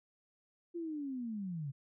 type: linear sweep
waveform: sine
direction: down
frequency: 349.2 to 131.3 Hz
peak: -37 dBFS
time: 0.74-1.72 s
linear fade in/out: 20 ms
effects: none